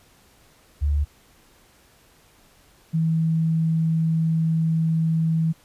sine tone pair in turn, 72.8 / 161.83 Hz, D2 / E3, -15 / -32 cents, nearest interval octave + major second, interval 1383 cents, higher second, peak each -18 dBFS, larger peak neither, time 0.81-1.05 / 2.93-5.53 s, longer second, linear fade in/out 20 ms, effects pink hiss -56 dBFS RMS until 5.64 s + resampled to 32000 Hz

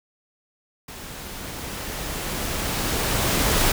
pink noise with level ramp, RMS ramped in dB -38 to -19 dBFS, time 0.88-3.72 s, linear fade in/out 5 ms, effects none

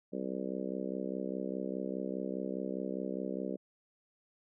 harmonic tone, 64.9 Hz, C2, 13 cents flat, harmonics 3 / 4 / 5 / 6 / 7 / 8 / 9, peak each -40 / -41 / -42 / -43 / -43 / -44 / -45 dBFS, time 0.12-3.57 s, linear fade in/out 20 ms, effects none

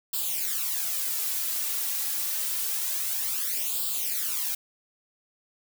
blue noise with flanger, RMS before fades -29 dBFS, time 0.13-4.55 s, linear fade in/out 5 ms, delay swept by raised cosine 0.24 to 3.64 ms, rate 0.27 Hz, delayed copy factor +0.75, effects none

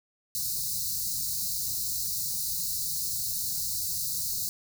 white band-stop noise, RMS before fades -31 dBFS, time 0.35-4.49 s, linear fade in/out 0 ms, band 190 to 4000 Hz, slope 96 dB/octave, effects none

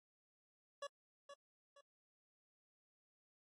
25% pulse tone with echo, 566 Hz, C#5, 36 cents sharp, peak -40 dBFS, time 0.82-0.87 s, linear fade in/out 5 ms, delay 470 ms, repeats 2, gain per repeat -9 dB, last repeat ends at 1.81 s, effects low-pass 8000 Hz 12 dB/octave + AAC 32 kbps

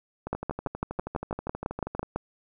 two click trains, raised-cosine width 1 ms, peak -19 / -14 dBFS, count 23 / 12, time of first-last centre 0.27-2.03 / 0.33-2.16 s, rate 12.5 / 6.01 Hz, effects none

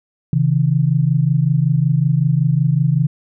sine tone pair together, 134.04 / 159.4 Hz, C3 / D#3, +42 / +42 cents, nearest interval minor third, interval 300 cents, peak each -15 dBFS, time 0.33-3.07 s, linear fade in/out 2 ms, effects none

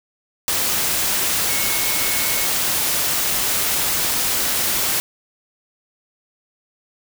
sine tone in noise, 2192 Hz, C#7, 20 cents flat, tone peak -29 dBFS, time 1.49-2.47 s, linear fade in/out 0 ms, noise white, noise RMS -20 dBFS, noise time 0.48-5 s, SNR -12 dB, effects none

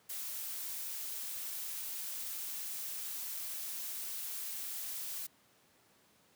blue noise, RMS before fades -41 dBFS, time 0.09-5.27 s, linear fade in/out 10 ms, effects pink hiss -67 dBFS RMS until 6.35 s + high-pass 150 Hz 12 dB/octave

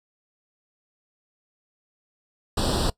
pink noise with comb filter, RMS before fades -23 dBFS, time 2.57-2.9 s, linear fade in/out 5 ms, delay 0.23 ms, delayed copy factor +0.95, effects noise-tail reverb RT60 0.1 s tail -21 dB re dry + low-pass 8000 Hz 12 dB/octave

